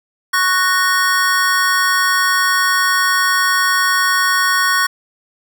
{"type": "chord", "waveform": "square", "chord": "F# major", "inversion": "second", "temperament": "just", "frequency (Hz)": [1110, 1480, 1850], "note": ["C#6", "F#6", "A#6"], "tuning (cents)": [2, 0, -14], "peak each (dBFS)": -18, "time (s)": [0.33, 4.87], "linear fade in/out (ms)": 10, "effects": []}